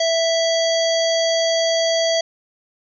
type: harmonic tone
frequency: 659.3 Hz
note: E5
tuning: in tune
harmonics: 1 / 3 / 5 / 7 / 9 / 10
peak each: -17 / -28 / -25 / -25 / -30 / -33 dBFS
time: 0-2.21 s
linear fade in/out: 5 ms
effects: none